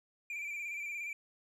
triangle tone with vibrato, 2354 Hz, D7, 3 cents sharp, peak -36 dBFS, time 0.3-1.13 s, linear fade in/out 2 ms, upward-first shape square, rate 17 Hz, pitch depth 35 cents each way, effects none

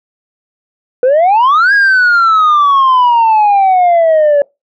sine exponential two-way sweep, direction up then down, 486.5 to 1661.2 to 566 Hz, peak -3 dBFS, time 1.03-4.42 s, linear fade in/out 2 ms, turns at 1.73 s, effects noise-tail reverb RT60 0.2 s tail -24 dB re dry + tanh soft clip ceiling -4 dBFS

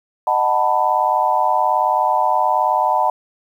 sine chord, B dominant seventh, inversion first, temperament just, 617.4 / 740.8 / 889 / 987.8 Hz, D#5 / F#5 / A5 / B5, -14 / +2 / +18 / 0 cents, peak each -22 / -19 / -18 / -19 dBFS, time 0.27-3.1 s, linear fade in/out 2 ms, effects 8-bit

